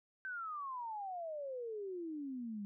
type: exponential sweep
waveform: sine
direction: down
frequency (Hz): 1560 to 198.2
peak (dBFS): -40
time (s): 0.25-2.65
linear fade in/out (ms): 0
effects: none